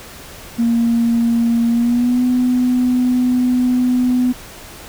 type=tone with pitch glide; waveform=sine; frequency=233.1 to 249.8 Hz; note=A#3 to B3; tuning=0 to +20 cents; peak=-11 dBFS; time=0.58-4.33 s; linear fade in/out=20 ms; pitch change=+120 cents; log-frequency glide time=1.7-2.23 s; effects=tanh soft clip ceiling -7 dBFS + pink hiss -36 dBFS RMS until 4.88 s